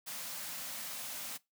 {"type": "band-stop noise", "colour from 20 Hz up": "white", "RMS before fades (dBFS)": -42, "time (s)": [0.06, 1.38], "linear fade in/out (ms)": 20, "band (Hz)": [300, 480], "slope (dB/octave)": 96, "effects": ["noise-tail reverb RT60 0.2 s tail -21 dB re dry", "high-pass 150 Hz 12 dB/octave"]}